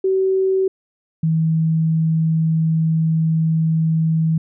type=tone pair in turn; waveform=sine; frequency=380.8 / 160.85 Hz; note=F#4 / E3; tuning=+50 / -42 cents; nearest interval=octave + minor third; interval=1492 cents; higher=first; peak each=-14 dBFS; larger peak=neither; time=0.04-0.68 / 1.23-4.38 s; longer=second; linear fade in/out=5 ms; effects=none